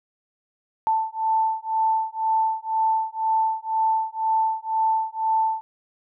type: beating tone pair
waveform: sine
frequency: 884 / 886 Hz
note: A5 / A5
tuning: +8 / +12 cents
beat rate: 2 Hz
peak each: -23 dBFS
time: 0.87-5.61 s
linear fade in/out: 0 ms
effects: none

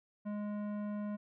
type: tone with tanh clipping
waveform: sine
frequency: 207.7 Hz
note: G#3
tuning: in tune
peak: -38 dBFS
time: 0.25-1.17 s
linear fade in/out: 20 ms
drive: 14 dB
effects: none

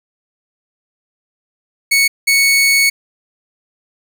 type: tone bursts at uneven times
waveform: sawtooth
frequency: 2217 Hz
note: C#7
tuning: in tune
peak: -6 dBFS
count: 2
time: 1.91-2.08 / 2.27-2.9 s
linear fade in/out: 10 ms
effects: none

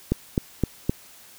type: click train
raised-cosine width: 3 ms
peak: -7 dBFS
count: 4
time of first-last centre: 0.12-0.895 s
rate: 3.87 Hz
effects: white hiss -49 dBFS RMS until 1.38 s

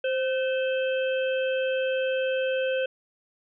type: harmonic tone with a mistuned harmonic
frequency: 523.3 Hz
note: C5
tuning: in tune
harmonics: 1 / 3 / 5 / 6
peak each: -24 / -34 / -35 / -39 dBFS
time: 0.04-2.86 s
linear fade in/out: 5 ms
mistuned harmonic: 3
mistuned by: -45 cents
effects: none

